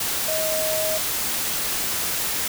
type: tone in noise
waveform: sine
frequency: 630 Hz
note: D#5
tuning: 21 cents sharp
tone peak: -24 dBFS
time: 0.28-0.98 s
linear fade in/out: 5 ms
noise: white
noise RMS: -25 dBFS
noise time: 0-2.48 s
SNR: -2 dB
effects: none